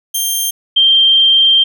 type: tone pair in turn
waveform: 10% pulse / sine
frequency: 3176 / 3162 Hz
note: G7 / G7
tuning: +22 / +14 cents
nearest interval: unison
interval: 8 cents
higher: first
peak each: -6 dBFS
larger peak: neither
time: 0.14-0.51 / 0.76-1.64 s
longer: second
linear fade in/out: 10 ms
effects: none